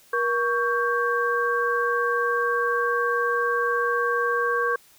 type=tone cluster; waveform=sine; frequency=476.4 / 1120 / 1581 Hz; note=A#4 / C#6 / G6; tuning=+38 / +18 / +14 cents; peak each=-25 dBFS; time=0.13-4.76 s; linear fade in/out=5 ms; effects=white hiss -55 dBFS RMS until 4.98 s